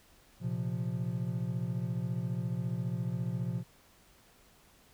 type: chord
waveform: triangle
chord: Bb suspended second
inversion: none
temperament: just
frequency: 116.54 / 131.11 / 174.81 Hz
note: Bb2 / C3 / F3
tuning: 0 / +4 / +2 cents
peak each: -34 dBFS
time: 0.4-3.64 s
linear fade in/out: 50 ms
effects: pink hiss -62 dBFS RMS until 4.93 s